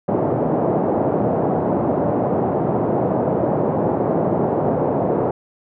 white band-pass noise, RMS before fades -19 dBFS, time 0.08-5.31 s, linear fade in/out 5 ms, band 110 to 710 Hz, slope 24 dB/octave, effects none

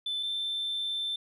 sine tone pair in turn, 3520 / 3551 Hz, A7 / A7, 0 / +15 cents, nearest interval unison, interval 15 cents, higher second, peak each -28 dBFS, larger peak neither, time 0.06-0.23 / 0.23-1.16 s, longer second, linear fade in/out 5 ms, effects tanh soft clip ceiling -27 dBFS

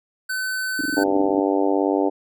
square tone, 1518 Hz, F#6, 44 cents sharp, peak -24 dBFS, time 0.29-1.04 s, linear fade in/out 10 ms
sine tone bursts, 290.4 Hz, D4, 19 cents flat, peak -22 dBFS, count 14, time 0.79-1.395 s, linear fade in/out 2 ms, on 20 ms, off 25 ms
harmonic tone, 97.9 Hz, G2, 2 cents flat, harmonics 3 / 4 / 5 / 6 / 7 / 8 / 9, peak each -21 / -23 / -25 / -27 / -28 / -29 / -30 dBFS, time 0.96-2.1 s, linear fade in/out 20 ms
effects none

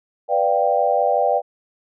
sine chord, G dominant seventh, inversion first, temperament equal, 493.9 / 587.3 / 698.5 / 784 Hz, B4 / D5 / F5 / G5, 0 / 0 / 0 / 0 cents, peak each -22 / -20 / -21 / -20 dBFS, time 0.28-1.42 s, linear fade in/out 50 ms, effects none

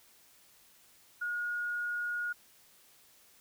sine tone, 1439 Hz, F#6, 49 cents flat, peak -32 dBFS, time 1.21-2.33 s, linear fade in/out 10 ms, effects white hiss -62 dBFS RMS until 3.4 s

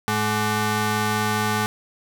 15% pulse ring-modulated tone, 320.4 Hz, E4, 49 cents flat, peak -11 dBFS, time 0.08-1.66 s, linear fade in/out 0 ms, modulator 533 Hz, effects none

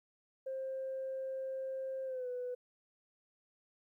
sine tone with pitch glide, 529 to 496.4 Hz, C5 to B4, +19 to +9 cents, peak -36 dBFS, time 0.46-2.55 s, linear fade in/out 10 ms, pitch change -110 cents, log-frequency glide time 2.05-2.28 s, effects tanh soft clip ceiling -33 dBFS + 13-bit

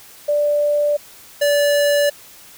sine / square tone pair in turn, 587.3 / 579.2 Hz, D5 / D5, 0 / -24 cents, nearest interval unison, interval 24 cents, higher first, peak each -14 dBFS, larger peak neither, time 0.28-0.97 / 1.41-2.1 s, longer neither, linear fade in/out 10 ms, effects white hiss -43 dBFS RMS until 2.57 s

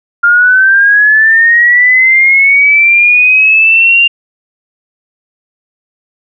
sine linear sweep, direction up, 1397 to 2794 Hz, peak -3 dBFS, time 0.23-4.08 s, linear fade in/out 10 ms, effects none

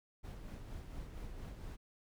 brown noise with tremolo, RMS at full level -45 dBFS, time 0.23-1.77 s, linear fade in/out 20 ms, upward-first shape sine, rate 4.3 Hz, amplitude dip 40%, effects none

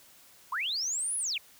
sine linear two-way sweep, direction up then down, 922 to 10548 to 2159 Hz, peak -29 dBFS, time 0.52-1.38 s, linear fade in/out 5 ms, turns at 1.17 s, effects white hiss -57 dBFS RMS until 1.59 s

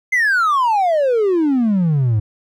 triangle exponential sweep, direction down, 2102 to 102.2 Hz, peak -10 dBFS, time 0.12-2.2 s, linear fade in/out 10 ms, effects tanh soft clip ceiling -7 dBFS

